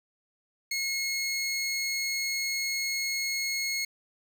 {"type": "tone", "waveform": "20% pulse", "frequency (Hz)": 2170, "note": "C#7", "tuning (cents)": -37, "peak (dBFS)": -23, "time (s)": [0.71, 3.85], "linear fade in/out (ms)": 5, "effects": ["10-bit"]}